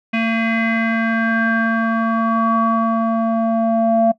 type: tone with low-pass filter sweep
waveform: square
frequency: 226.4 Hz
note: A3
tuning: 50 cents sharp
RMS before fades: -17 dBFS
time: 0.13-4.12 s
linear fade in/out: 10 ms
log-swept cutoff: 2400 to 710 Hz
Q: 6.3
effects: noise-tail reverb RT60 0.1 s tail -19 dB re dry